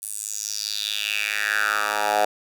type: tone with high-pass filter sweep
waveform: 10% pulse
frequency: 104.8 Hz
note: G#2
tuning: 16 cents sharp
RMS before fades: -25 dBFS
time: 0.02-2.25 s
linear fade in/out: 5 ms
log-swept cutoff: 10000 to 700 Hz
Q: 4.2
effects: none